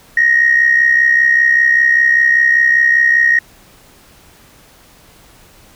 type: tone with amplitude modulation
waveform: sine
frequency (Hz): 1872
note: A#6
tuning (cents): +7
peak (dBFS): -4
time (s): 0.17-3.39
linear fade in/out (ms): 5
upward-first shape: sine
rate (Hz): 65.1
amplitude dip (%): 65
effects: tanh soft clip ceiling -1 dBFS + pink hiss -45 dBFS RMS until 5.75 s